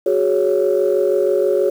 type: chord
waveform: sine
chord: F# suspended second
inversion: none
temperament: just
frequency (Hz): 370 / 416.2 / 555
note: F#4 / G#4 / C#5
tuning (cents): 0 / +4 / +2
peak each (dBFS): -17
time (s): 0.06-1.7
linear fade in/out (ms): 5
effects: tanh soft clip ceiling -6 dBFS + 7-bit